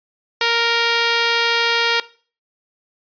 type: tone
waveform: 5% pulse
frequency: 466.2 Hz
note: A#4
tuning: in tune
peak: -3 dBFS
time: 0.41-2 s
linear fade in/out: 2 ms
effects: noise-tail reverb RT60 0.4 s tail -18 dB re dry + resampled to 11025 Hz